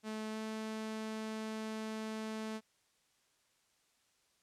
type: tone with pitch glide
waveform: sawtooth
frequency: 217.1 to 218.7 Hz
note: A3 to A3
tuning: -23 to -10 cents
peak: -35 dBFS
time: 0.03-2.61 s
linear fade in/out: 50 ms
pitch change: +13 cents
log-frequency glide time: 0.31-0.37 s
effects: white hiss -74 dBFS RMS until 4.42 s + low-pass 9000 Hz 12 dB/octave